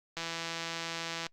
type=click train; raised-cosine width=0.2 ms; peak=-19 dBFS; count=183; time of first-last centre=0.17-1.266 s; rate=166 Hz; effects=noise-tail reverb RT60 0.1 s tail -25 dB re dry + Opus 48 kbps